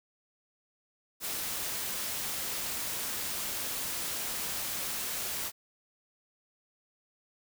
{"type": "noise", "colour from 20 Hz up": "white", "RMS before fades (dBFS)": -35, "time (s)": [1.2, 5.52], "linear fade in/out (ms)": 50, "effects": []}